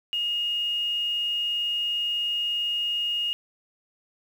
sine tone with quantisation, 2857 Hz, F7, 39 cents sharp, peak -24 dBFS, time 0.13-3.33 s, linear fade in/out 0 ms, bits 8, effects none

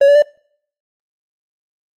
triangle tone with pitch steps, 559 / 573.7 / 588.8 Hz, C#5 / D5 / D5, +14 / -41 / +4 cents, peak -4 dBFS, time 0.01-0.223 s, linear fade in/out 5 ms, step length 71 ms, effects noise-tail reverb RT60 0.6 s tail -26 dB re dry + Opus 24 kbps

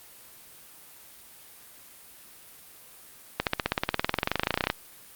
accelerating click train, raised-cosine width 0.3 ms, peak -7 dBFS, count 29, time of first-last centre 3.4-4.701 s, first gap 68 ms, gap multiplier 0.97, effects white hiss -50 dBFS RMS until 5.15 s + Opus 32 kbps

